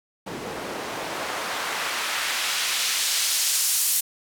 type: noise with band-pass filter sweep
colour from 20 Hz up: white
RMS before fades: -26 dBFS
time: 0.26-4.01 s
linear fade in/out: 10 ms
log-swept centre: 280 to 10000 Hz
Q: 0.73
effects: none